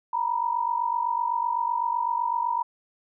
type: tone pair together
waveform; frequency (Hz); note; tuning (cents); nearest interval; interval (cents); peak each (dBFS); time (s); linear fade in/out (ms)
sine; 930 / 977.9; A#5 / B5; -4 / -17; minor second; 87; -26; 0.13-2.63; 5
effects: none